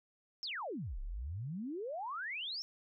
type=exponential two-way sweep; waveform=sine; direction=down then up; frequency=5588 to 30.68 to 5588 Hz; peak=-38 dBFS; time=0.43-2.62 s; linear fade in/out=0 ms; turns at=1 s; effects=none